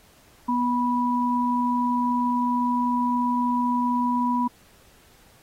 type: tone pair together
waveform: sine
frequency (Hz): 244.7 / 980.8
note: B3 / B5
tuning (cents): -16 / -12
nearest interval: 2 octaves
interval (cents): 2404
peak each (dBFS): -23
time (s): 0.48-4.48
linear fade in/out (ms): 10
effects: pink hiss -56 dBFS RMS until 5.42 s + AAC 48 kbps